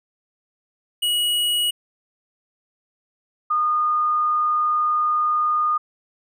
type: tone pair in turn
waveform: square / sine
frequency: 2910 / 1223.5 Hz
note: F#7 / D#6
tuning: -29 / -29 cents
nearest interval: octave + minor third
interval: 1500 cents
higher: first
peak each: -19 / -17 dBFS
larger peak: second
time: 1.02-1.71 / 3.5-5.78 s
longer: second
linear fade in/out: 10 ms
effects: none